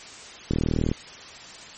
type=click train; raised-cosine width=3 ms; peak=-10 dBFS; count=17; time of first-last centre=0.51-0.915 s; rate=39.5 Hz; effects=white hiss -42 dBFS RMS until 1.77 s + MP3 32 kbps